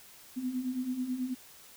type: beating tone pair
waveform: sine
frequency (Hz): 246.9 / 256.1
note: B3 / C4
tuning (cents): 0 / -37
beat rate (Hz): 9.2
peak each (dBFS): -38 / -32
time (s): 0.36-1.35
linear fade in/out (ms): 20
effects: white hiss -54 dBFS RMS until 1.76 s